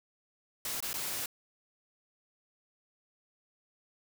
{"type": "noise with dropouts", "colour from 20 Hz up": "white", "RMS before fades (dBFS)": -36, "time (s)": [0.65, 1.26], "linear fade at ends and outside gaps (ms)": 2, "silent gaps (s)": [[0.804, 0.825], [0.931, 0.94]], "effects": []}